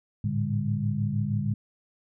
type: tone cluster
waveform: sine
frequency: 105.7 / 112 / 145.6 / 202 Hz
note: G#2 / A2 / D3 / G#3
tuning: +31 / +31 / -15 / -48 cents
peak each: -30 dBFS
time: 0.24-1.54 s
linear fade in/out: 5 ms
effects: none